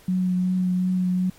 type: tone with vibrato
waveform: sine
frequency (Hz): 183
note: F#3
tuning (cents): -19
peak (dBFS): -19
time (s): 0.08-1.3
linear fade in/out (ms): 5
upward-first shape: triangle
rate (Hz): 2.7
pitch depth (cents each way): 17
effects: pink hiss -52 dBFS RMS until 1.38 s + MP3 64 kbps